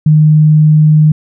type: tone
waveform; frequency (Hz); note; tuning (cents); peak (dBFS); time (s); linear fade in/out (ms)
sine; 153.5; D#3; -23; -3; 0.06-1.12; 5
effects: none